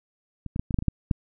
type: clicks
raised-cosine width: 5 ms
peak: -22 / -17 / -13 / -16 / -10 / -11 / -19 / -9 / -8 dBFS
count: 9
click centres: 0.463 / 0.561 / 0.595 / 0.708 / 0.743 / 0.788 / 0.824 / 0.883 / 1.112 s
effects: none